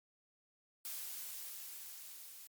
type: noise with level ramp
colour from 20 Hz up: blue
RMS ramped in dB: -43 to -53 dBFS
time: 0.85-2.47 s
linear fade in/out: 0 ms
effects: MP3 96 kbps